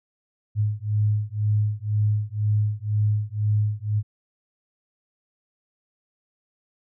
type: beating tone pair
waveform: sine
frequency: 104.5 / 106.5 Hz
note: G#2 / G#2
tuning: +11 / +44 cents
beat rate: 2 Hz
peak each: -23 dBFS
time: 0.55-4.03 s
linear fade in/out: 50 ms
effects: none